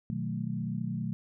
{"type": "chord", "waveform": "sine", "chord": "B dominant seventh", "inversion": "none", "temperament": "equal", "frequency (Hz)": [123.47, 155.56, 185, 220], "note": ["B2", "D#3", "F#3", "A3"], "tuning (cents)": [0, 0, 0, 0], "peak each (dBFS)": [-36, -37, -36, -36], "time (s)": [0.1, 1.13], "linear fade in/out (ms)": 0, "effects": []}